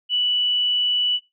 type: tone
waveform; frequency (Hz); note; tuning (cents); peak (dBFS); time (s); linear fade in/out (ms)
sine; 2960; F#7; 0; -17; 0.09-1.2; 50
effects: noise-tail reverb RT60 0.2 s tail -18 dB re dry

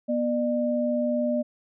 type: tone pair together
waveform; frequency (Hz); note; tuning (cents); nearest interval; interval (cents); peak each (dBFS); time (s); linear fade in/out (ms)
sine; 242.8 / 601; B3 / D5; -29 / +40; octave + major third; 1569; -25; 0.08-1.43; 20
effects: none

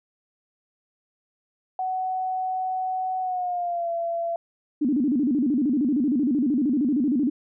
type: tone with pitch glide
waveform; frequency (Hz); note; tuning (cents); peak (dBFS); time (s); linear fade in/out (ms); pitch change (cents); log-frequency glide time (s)
sine; 747 to 677.1; F#5 to E5; +16 to +46; -24; 1.79-4.36; 2; -170; 3.2-3.9
type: tone with vibrato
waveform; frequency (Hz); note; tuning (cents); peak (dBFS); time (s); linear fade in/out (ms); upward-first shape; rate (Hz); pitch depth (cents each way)
sine; 268.6; C4; +46; -19; 4.81-7.3; 10; square; 13; 180
effects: none

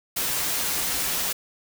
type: noise with comb filter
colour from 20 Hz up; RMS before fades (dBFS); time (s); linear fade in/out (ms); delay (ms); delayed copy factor
white; -26; 0.16-1.33; 10; 8.9; -0.5
effects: none

